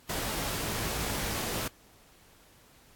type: noise with comb filter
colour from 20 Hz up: pink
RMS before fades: -33 dBFS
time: 0.09-1.68 s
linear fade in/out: 5 ms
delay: 19 ms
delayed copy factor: +0.55
effects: pink hiss -59 dBFS RMS until 2.95 s + AAC 64 kbps